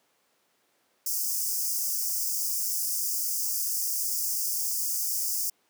white high-pass noise, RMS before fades -29 dBFS, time 1.06-5.5 s, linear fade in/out 5 ms, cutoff 4900 Hz, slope 96 dB/octave, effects pink hiss -69 dBFS RMS until 5.69 s + high-pass 300 Hz 12 dB/octave

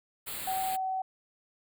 white band-stop noise, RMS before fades -38 dBFS, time 0.26-0.77 s, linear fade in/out 20 ms, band 4600 to 7300 Hz, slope 96 dB/octave
sine tone, 757 Hz, F#5, 39 cents sharp, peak -29 dBFS, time 0.47-1.02 s, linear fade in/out 5 ms
effects none

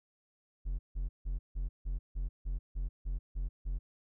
triangle tone bursts, 44 Hz, F1, 14 cents sharp, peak -30 dBFS, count 11, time 0.65-3.79 s, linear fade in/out 20 ms, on 140 ms, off 160 ms, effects none

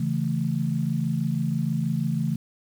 sine chord, A major, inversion first, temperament equal, 138.59 / 164.81 / 220 Hz, C#3 / E3 / A3, 0 / 0 / 0 cents, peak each -27 / -26 / -28 dBFS, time 0-2.36 s, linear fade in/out 5 ms, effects 8-bit

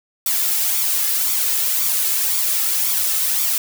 blue noise with flanger, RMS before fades -19 dBFS, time 0.26-3.58 s, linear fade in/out 2 ms, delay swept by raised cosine 0.86 to 2.36 ms, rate 1.9 Hz, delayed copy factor +0.55, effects none

